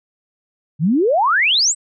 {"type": "exponential sweep", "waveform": "sine", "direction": "up", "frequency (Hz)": [138.59, 8372], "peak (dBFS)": -12, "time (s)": [0.79, 1.75], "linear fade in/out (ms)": 50, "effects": []}